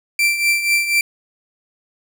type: tone with tremolo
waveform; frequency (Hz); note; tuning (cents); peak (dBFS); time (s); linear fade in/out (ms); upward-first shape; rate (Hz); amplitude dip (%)
40% pulse; 2349; D7; 0; -11; 0.19-1.01; 2; triangle; 4.1; 70
effects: none